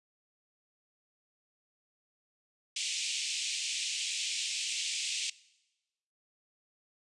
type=band-pass noise; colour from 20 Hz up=pink; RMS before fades=-35 dBFS; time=2.76-5.3 s; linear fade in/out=5 ms; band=2400 to 8400 Hz; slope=48 dB/octave; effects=noise-tail reverb RT60 1.0 s tail -21 dB re dry + resampled to 24000 Hz